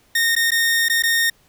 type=tone with dropouts; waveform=sawtooth; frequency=1842 Hz; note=A#6; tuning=21 cents flat; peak=-12 dBFS; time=0.15-1.3 s; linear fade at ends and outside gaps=5 ms; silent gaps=0.353-0.363 / 0.507-0.517 / 0.885-0.897 / 1.024-1.035 s; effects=pink hiss -57 dBFS RMS until 1.48 s